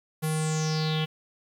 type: tone with low-pass filter sweep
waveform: square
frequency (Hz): 156.4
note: D#3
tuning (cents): +9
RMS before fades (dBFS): -27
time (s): 0.22-1.06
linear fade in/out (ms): 20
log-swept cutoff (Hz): 12000 to 3000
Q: 6.6
effects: 9-bit